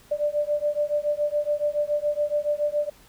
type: beating tone pair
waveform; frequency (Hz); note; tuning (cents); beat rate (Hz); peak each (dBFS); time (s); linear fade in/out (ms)
sine; 587.3 / 594.4; D5 / D5; 0 / +21; 7.1; -25; 0.11-2.9; 10
effects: pink hiss -54 dBFS RMS until 3.08 s